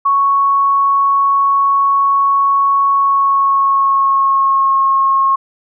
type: tone with pitch glide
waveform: sine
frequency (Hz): 1108.7 to 1084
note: C#6 to C#6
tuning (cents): 0 to -39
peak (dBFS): -9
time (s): 0.05-5.36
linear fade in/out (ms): 10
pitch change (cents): -39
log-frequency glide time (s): 2.9-4.77
effects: none